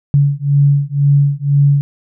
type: beating tone pair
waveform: sine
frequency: 141.1 / 143.1 Hz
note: C#3 / D3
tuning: +31 / -45 cents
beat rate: 2 Hz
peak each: -12 dBFS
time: 0.14-1.81 s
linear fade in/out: 0 ms
effects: none